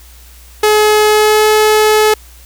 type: tone with pitch glide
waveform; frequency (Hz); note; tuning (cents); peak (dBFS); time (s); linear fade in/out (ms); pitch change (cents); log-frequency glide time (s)
sawtooth; 425.1 to 429; G#4 to A4; +40 to -44; -3; 0.63-2.14; 5; +16; 1.08-1.47
effects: added 60 Hz sine -37 dBFS peak until 2.45 s + white hiss -42 dBFS RMS until 2.45 s